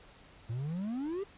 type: exponential sweep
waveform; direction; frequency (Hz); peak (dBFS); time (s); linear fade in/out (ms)
triangle; up; 110 to 411.9; -31; 0.49-1.24; 10
effects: pink hiss -57 dBFS RMS until 1.37 s + resampled to 8000 Hz